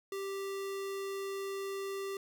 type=tone; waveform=square; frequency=392 Hz; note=G4; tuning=in tune; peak=-37 dBFS; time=0.12-2.17 s; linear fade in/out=2 ms; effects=none